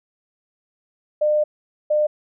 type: tone bursts at uneven times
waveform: sine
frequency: 603 Hz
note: D5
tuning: 46 cents sharp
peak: -15 dBFS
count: 2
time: 1.21-1.44 / 1.9-2.07 s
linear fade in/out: 10 ms
effects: none